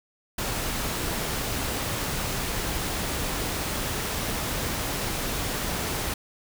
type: noise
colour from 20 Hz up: pink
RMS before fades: -29 dBFS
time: 0.38-6.14 s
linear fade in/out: 5 ms
effects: none